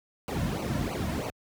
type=noise with flanger; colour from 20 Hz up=brown; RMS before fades=-30 dBFS; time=0.28-1.3 s; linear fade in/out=0 ms; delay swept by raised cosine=0.56 to 2.56 ms; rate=3.1 Hz; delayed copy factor=-1; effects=high-pass 60 Hz 12 dB/octave